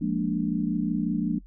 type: chord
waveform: sine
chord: Bb dominant seventh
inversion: second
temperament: equal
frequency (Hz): 174.61 / 207.7 / 233.1 / 293.7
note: F3 / Ab3 / Bb3 / D4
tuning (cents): 0 / 0 / 0 / 0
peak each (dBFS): -29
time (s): 0.01-1.39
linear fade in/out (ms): 10
effects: noise-tail reverb RT60 0.1 s tail -21 dB re dry + added 44 Hz sine -45 dBFS peak until 1.46 s